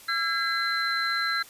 sine tone cluster, 1349 / 1633 / 2038 / 4082 Hz, E6 / G#6 / C7 / C8, +40 / -30 / -46 / -44 cents, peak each -29 / -28 / -34 / -30 dBFS, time 0.08-1.43 s, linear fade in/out 10 ms, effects white hiss -49 dBFS RMS until 1.49 s + resampled to 32000 Hz

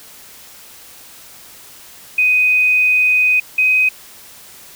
sine tone pair in turn, 2500 / 2514 Hz, D#7 / D#7, +8 / +17 cents, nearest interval unison, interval 9 cents, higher second, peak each -10 dBFS, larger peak neither, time 2.18-3.4 / 3.58-3.89 s, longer first, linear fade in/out 5 ms, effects white hiss -40 dBFS RMS until 4.75 s

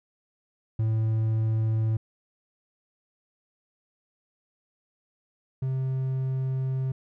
triangle tone pair in turn, 110.7 / 131.65 Hz, A2 / C3, +11 / +11 cents, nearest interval minor third, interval 300 cents, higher second, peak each -20 / -23 dBFS, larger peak first, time 0.79-1.97 / 5.62-6.92 s, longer second, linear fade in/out 5 ms, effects none

